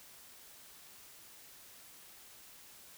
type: silence
effects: white hiss -56 dBFS RMS until 2.97 s